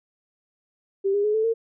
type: tone with pitch steps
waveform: sine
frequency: 392 / 407 / 422.6 / 438.7 / 455.5 Hz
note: G4 / G#4 / G#4 / A4 / A#4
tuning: 0 / -35 / +30 / -5 / -40 cents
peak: -19 dBFS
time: 1.04-1.54 s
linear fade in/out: 20 ms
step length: 100 ms
effects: none